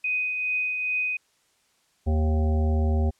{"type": "tone with tremolo", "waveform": "sine", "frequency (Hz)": 2500, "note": "D#7", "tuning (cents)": 8, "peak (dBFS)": -22, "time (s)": [0.04, 1.17], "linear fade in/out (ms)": 5, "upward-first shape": "triangle", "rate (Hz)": 2.4, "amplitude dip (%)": 40}
{"type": "harmonic tone", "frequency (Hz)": 77.78, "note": "D#2", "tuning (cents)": 0, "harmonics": [1, 3, 5, 7, 9, 10], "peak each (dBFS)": [-20, -30, -34, -37, -39, -40], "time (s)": [2.06, 3.11], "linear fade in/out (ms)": 20}
{"effects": ["white hiss -66 dBFS RMS until 3.19 s", "low-pass 9000 Hz 12 dB/octave"]}